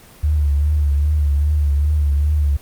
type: tone with vibrato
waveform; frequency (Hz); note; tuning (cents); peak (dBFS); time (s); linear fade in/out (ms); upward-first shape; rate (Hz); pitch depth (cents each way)
sine; 73.42; D2; 0; -13; 0.23-2.57; 10; triangle; 2.5; 71
effects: pink hiss -44 dBFS RMS until 2.61 s + Opus 24 kbps